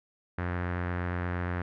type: tone with low-pass filter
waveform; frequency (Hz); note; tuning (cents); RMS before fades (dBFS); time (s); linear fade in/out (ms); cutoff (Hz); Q
sawtooth; 88.6; F2; +25; -32; 0.38-1.62; 5; 1700; 2.8
effects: none